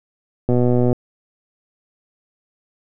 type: click train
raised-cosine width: 2 ms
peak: -5 dBFS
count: 55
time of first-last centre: 0.49-0.929 s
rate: 123 Hz
effects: none